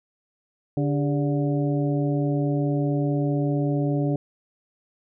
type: harmonic tone with a mistuned harmonic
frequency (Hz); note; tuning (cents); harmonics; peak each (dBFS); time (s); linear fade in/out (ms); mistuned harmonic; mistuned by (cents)
144.8; D3; -24; 1 / 2 / 3 / 4 / 5; -23 / -25 / -31 / -32 / -37; 0.77-4.16; 2; 3; -120
effects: none